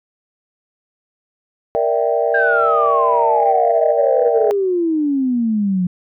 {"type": "chord", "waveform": "sine", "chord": "E half-diminished seventh", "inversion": "second", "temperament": "equal", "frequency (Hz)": [466.2, 587.3, 659.3, 784], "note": ["Bb4", "D5", "E5", "G5"], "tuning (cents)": [0, 0, 0, 0], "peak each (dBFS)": [-18, -19, -19, -22], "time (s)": [1.75, 4.51], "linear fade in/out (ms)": 0}
{"type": "exponential sweep", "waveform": "sine", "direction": "down", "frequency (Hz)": [1616, 175.8], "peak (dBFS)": -14, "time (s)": [2.34, 5.87], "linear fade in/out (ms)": 5}
{"effects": ["tanh soft clip ceiling -2 dBFS"]}